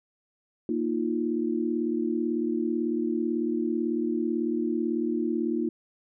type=chord; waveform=sine; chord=Bb suspended fourth; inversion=none; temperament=equal; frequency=233.1 / 311.1 / 349.2 Hz; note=Bb3 / Eb4 / F4; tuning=0 / 0 / 0 cents; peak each=-29 dBFS; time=0.69-5.69 s; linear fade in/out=2 ms; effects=none